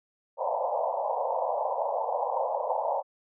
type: band-pass noise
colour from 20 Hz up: pink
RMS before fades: -29 dBFS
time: 0.37-3.03 s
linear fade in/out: 50 ms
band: 500 to 990 Hz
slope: 96 dB/octave
effects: none